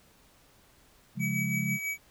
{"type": "chord", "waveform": "sine", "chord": "Db major", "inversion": "none", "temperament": "equal with one note detuned", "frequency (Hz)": [137.16, 174.61, 207.7], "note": ["Db3", "F3", "Ab3"], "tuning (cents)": [-18, 0, 0], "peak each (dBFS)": -33, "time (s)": [1.15, 1.79], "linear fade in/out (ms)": 50}
{"type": "tone with tremolo", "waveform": "square", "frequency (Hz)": 2277, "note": "C#7", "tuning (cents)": 46, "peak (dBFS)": -30, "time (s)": [1.19, 1.98], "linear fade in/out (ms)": 50, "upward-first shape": "sine", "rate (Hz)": 6.1, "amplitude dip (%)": 50}
{"effects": ["pink hiss -61 dBFS RMS until 2.1 s"]}